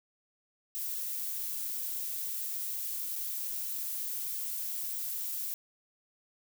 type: noise with dropouts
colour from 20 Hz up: violet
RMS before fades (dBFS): -36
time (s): 0.75-5.54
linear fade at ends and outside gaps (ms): 0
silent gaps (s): 3.156-3.16
effects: none